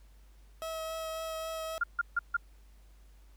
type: tone with vibrato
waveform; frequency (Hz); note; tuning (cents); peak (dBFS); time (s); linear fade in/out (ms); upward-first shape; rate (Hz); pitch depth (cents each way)
30% pulse; 644; E5; -41; -33; 0.62-1.78; 0; triangle; 3.7; 13
type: tone bursts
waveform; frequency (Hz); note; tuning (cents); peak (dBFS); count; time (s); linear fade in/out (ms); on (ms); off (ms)
sine; 1403; F6; +8; -25; 4; 1.81-2.368; 5; 27; 150
effects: added 50 Hz sine -54 dBFS peak until 3.36 s + pink hiss -68 dBFS RMS until 3.36 s